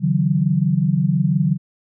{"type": "tone cluster", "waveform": "sine", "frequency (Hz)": [141.8, 160.9, 186.5], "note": ["C#3", "E3", "F#3"], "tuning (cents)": [40, -42, 14], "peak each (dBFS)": -19, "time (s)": [0, 1.58], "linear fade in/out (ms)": 50, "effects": []}